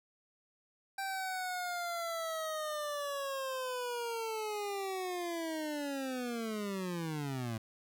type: linear sweep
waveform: 25% pulse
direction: down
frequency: 784 to 108.8 Hz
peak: -32 dBFS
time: 0.98-7.58 s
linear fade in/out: 5 ms
effects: none